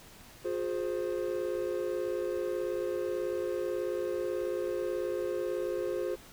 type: chord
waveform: triangle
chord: F minor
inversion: none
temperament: equal with one note detuned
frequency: 357 / 415.3 / 523.3 Hz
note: F4 / Ab4 / C5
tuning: +38 / 0 / 0 cents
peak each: -32 / -34 / -33 dBFS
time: 0.44-6.16 s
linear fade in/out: 20 ms
effects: pink hiss -53 dBFS RMS until 6.32 s